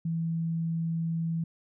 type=tone; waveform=sine; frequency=164.81 Hz; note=E3; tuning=in tune; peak=-27 dBFS; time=0.05-1.44 s; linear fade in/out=5 ms; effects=none